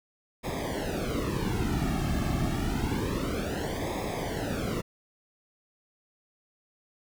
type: noise with flanger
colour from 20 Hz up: brown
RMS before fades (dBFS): -30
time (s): 0.43-4.82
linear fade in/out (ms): 20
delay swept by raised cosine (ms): 0.68 to 2.08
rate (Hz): 0.28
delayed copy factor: -0.95
effects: none